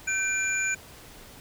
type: tone cluster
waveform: sine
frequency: 1536 / 2378 / 6880 Hz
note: G6 / D7 / A8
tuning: -36 / +21 / -40 cents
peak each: -29 / -28 / -30 dBFS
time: 0.07-0.75 s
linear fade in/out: 10 ms
effects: pink hiss -48 dBFS RMS until 1.4 s